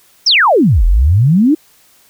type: exponential two-way sweep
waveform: sine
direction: down then up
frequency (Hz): 5920 to 38.89 to 329.2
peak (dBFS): -6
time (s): 0.26-1.55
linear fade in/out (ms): 10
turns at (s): 0.85
effects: white hiss -49 dBFS RMS until 2.09 s